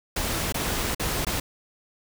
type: noise with dropouts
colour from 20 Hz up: pink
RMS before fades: -27 dBFS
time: 0.16-1.4 s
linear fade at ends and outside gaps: 5 ms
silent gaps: 0.524-0.543 / 0.948-0.996 / 1.249-1.267 s
effects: none